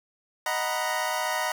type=chord; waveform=25% pulse; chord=B major seventh; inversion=first; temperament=equal; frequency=622.3 / 740 / 932.3 / 987.8 Hz; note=D#5 / F#5 / A#5 / B5; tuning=0 / 0 / 0 / 0 cents; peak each=-28 dBFS; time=0.46-1.52 s; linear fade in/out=2 ms; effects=none